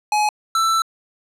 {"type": "tone pair in turn", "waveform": "square", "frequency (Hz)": [843, 1329.2], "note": ["G#5", "E6"], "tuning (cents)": [26, 14], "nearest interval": "minor sixth", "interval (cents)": 788, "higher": "second", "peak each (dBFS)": -16, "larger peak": "neither", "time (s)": [[0.12, 0.29], [0.55, 0.82]], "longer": "second", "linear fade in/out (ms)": 2, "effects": ["low-pass 10000 Hz 12 dB/octave"]}